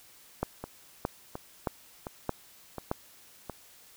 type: two click trains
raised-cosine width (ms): 1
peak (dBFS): -14 / -22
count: 5 / 5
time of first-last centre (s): 0.43-2.914 / 0.64-3.497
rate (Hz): 1.61 / 1.4
effects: white hiss -56 dBFS RMS until 3.96 s